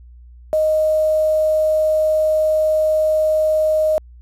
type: tone with quantisation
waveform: sine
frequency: 622.3 Hz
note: D#5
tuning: in tune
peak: -13 dBFS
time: 0.53-3.98 s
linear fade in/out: 0 ms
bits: 6
effects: added 60 Hz sine -39 dBFS peak until 4.21 s + resampled to 32000 Hz